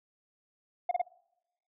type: tone bursts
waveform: sine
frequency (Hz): 711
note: F5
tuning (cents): +31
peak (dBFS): -22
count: 3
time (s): 0.89-1.017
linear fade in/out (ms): 5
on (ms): 23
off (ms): 29
effects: noise-tail reverb RT60 0.9 s tail -25 dB re dry + tanh soft clip ceiling -24 dBFS